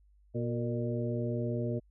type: harmonic tone with a mistuned harmonic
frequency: 119.7 Hz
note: A#2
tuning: 46 cents sharp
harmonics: 1 / 2 / 3 / 4 / 5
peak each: -33 / -36 / -38 / -39 / -40 dBFS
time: 0.34-1.8 s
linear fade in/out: 20 ms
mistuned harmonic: 4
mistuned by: -54 cents
effects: added 50 Hz sine -60 dBFS peak until 1.9 s